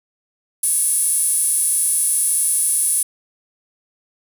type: tone with high-pass filter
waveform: sawtooth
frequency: 554.4 Hz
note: C#5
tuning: in tune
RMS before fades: -18 dBFS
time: 0.63-3.03 s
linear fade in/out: 5 ms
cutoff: 10000 Hz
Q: 8.6
effects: none